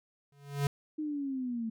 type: tone with exponential growth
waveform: square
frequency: 141.9 Hz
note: C#3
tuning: 41 cents sharp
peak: -25 dBFS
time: 0.32-0.67 s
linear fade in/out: 2 ms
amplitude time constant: 75 ms
type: linear sweep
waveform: sine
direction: down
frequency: 311.1 to 220 Hz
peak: -32 dBFS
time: 0.98-1.7 s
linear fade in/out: 10 ms
effects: none